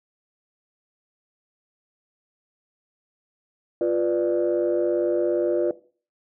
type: chord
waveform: sine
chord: B diminished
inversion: second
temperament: equal with one note detuned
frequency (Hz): 349.2 / 493.9 / 591.4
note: F4 / B4 / D5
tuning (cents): 0 / 0 / +12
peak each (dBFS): -21 / -24 / -24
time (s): 3.81-5.71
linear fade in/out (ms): 2
effects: noise-tail reverb RT60 0.4 s tail -17 dB re dry + tanh soft clip ceiling -13 dBFS